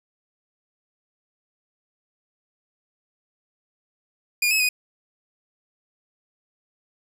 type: tone with pitch steps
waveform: sawtooth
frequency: 2428 / 2576 / 2487 Hz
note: D#7 / E7 / D#7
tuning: -43 / -41 / -1 cents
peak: -15 dBFS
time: 4.42-4.69 s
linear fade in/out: 5 ms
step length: 90 ms
effects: none